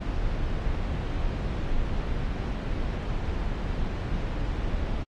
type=noise; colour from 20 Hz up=brown; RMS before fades=-28 dBFS; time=0-5.04 s; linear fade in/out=20 ms; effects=low-pass 4000 Hz 12 dB/octave + AAC 48 kbps